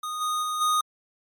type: tone with level steps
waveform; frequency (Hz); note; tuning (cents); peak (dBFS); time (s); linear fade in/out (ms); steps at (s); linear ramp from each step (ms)
square; 1238; D#6; -9; -30 / -25 / -27 / -21; 0.03-0.81; 5; 0.2 / 0.42 / 0.6; 20
effects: MP3 64 kbps